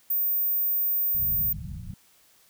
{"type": "tone", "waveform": "sine", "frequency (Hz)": 14960, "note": "A#9", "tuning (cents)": 5, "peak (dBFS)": -22, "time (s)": [0.1, 1.53], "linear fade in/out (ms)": 5}
{"type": "low-pass noise", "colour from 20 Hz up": "white", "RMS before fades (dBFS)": -37, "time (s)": [1.14, 1.94], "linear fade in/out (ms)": 5, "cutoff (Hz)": 180, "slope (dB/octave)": 48}
{"effects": ["white hiss -60 dBFS RMS until 2.49 s"]}